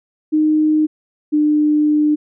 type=tone pair in turn; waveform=sine; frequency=307.9 / 300.5 Hz; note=D#4 / D4; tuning=-18 / +40 cents; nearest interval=unison; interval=42 cents; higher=first; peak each=-11 dBFS; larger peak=neither; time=0.32-0.87 / 1.32-2.16 s; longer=second; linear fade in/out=20 ms; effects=none